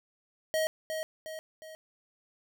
square tone with echo, 632 Hz, D#5, 27 cents sharp, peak -27 dBFS, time 0.54-0.67 s, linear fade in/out 0 ms, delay 360 ms, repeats 3, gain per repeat -6 dB, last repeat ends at 1.75 s, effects none

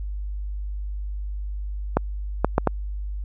clicks, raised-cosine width 1 ms, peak -3 dBFS, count 4, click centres 1.97 / 2.446 / 2.581 / 2.673 s, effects added 50 Hz sine -27 dBFS peak until 3.24 s

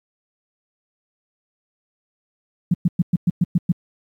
sine tone bursts, 174.61 Hz, F3, in tune, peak -12 dBFS, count 8, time 2.71-3.72 s, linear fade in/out 5 ms, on 30 ms, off 110 ms, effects high-pass 80 Hz 12 dB/octave + 9-bit

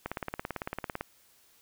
click train, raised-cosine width 0.5 ms, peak -18 dBFS, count 18, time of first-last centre 0.06-1.01 s, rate 17.9 Hz, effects white hiss -63 dBFS RMS until 1.61 s

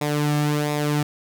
sawtooth tone with flanger, 148.2 Hz, D3, 16 cents sharp, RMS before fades -22 dBFS, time 0.01-1.03 s, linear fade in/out 5 ms, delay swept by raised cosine 0.66 to 2.06 ms, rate 1.4 Hz, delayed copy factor -0.6, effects none

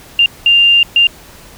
sine tone bursts at uneven times, 2794 Hz, F7, in tune, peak -5 dBFS, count 3, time 0.19-0.26 / 0.46-0.83 / 0.96-1.07 s, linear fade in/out 2 ms, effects pink hiss -38 dBFS RMS until 1.57 s

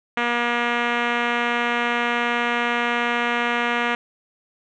5% pulse tone with low-pass filter, 238.7 Hz, A#3, 41 cents sharp, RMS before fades -22 dBFS, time 0.17-3.95 s, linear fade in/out 2 ms, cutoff 2400 Hz, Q 1.1, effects none

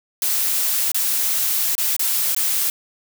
blue noise with dropouts, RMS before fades -20 dBFS, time 0.22-2.7 s, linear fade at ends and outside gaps 1 ms, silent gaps 0.917-0.945 / 1.752-1.78 / 1.965-1.994 / 2.348-2.364 s, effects none

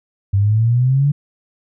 sine exponential sweep, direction up, 96.8 to 146.83 Hz, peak -11 dBFS, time 0.33-1.12 s, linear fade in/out 10 ms, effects none

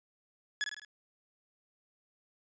sawtooth tone with echo, 1695 Hz, G#6, 35 cents sharp, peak -26 dBFS, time 0.61-0.64 s, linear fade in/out 0 ms, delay 52 ms, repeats 4, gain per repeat -5 dB, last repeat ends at 0.848 s, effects resampled to 16000 Hz

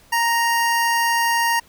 25% pulse tone, 932.3 Hz, A#5, in tune, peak -13 dBFS, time 0.12-1.6 s, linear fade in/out 10 ms, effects pink hiss -52 dBFS RMS until 1.68 s

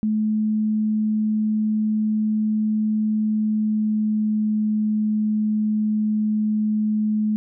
sine tone with pitch glide, 215.1 to 213.7 Hz, A3 to G#3, -39 to +50 cents, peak -18 dBFS, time 0.03-7.36 s, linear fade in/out 0 ms, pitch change -11 cents, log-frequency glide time 3.21-4.61 s, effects none

